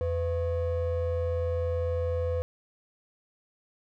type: ring-modulated tone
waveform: triangle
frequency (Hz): 293.7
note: D4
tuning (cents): 0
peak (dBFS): -21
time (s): 0.01-2.42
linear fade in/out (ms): 0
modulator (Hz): 209
effects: none